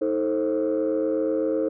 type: chord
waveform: sine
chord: A diminished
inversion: second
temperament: just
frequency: 316.8 / 440 / 528 Hz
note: Eb4 / A4 / C5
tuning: +31 / 0 / +16 cents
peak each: -24 / -25 / -24 dBFS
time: 0.01-1.69 s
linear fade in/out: 10 ms
effects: tanh soft clip ceiling -16 dBFS